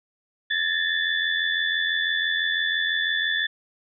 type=tone cluster; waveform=sine; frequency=1720 / 1806 / 3471 Hz; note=A6 / A6 / A7; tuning=-40 / +45 / -24 cents; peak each=-26 dBFS; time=0.5-3.47 s; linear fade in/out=10 ms; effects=none